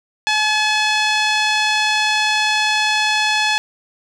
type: tone with low-pass filter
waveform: 5% pulse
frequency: 855 Hz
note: A5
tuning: 50 cents flat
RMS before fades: -17 dBFS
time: 0.27-3.58 s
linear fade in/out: 0 ms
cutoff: 3500 Hz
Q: 0.85
effects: none